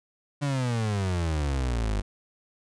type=exponential sweep; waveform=35% pulse; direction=down; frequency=146.83 to 49 Hz; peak=-23 dBFS; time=0.41-2.02 s; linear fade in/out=20 ms; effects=resampled to 22050 Hz